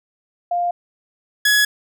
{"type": "tone pair in turn", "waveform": ["sine", "sawtooth"], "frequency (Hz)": [701, 1685.2], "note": ["F5", "G#6"], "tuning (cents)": [6, 25], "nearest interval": "octave + minor third", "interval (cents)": 1519, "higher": "second", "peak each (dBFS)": [-17, -9], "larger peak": "second", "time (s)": [[0.51, 0.71], [1.45, 1.65]], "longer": "neither", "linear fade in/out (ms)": 5, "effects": []}